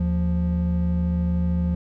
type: tone pair together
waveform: triangle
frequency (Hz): 77 / 175.27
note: D#2 / F3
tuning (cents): -17 / +6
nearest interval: octave + major second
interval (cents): 1423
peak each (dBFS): -21 / -20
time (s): 0-1.75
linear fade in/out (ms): 5
effects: none